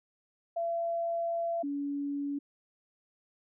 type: tone pair in turn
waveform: sine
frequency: 676 / 284.2 Hz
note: E5 / C#4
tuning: +43 / +43 cents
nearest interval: octave + minor third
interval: 1500 cents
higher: first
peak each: -29 / -31 dBFS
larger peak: first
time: 0.56-1.63 / 1.63-2.39 s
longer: first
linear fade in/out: 10 ms
effects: none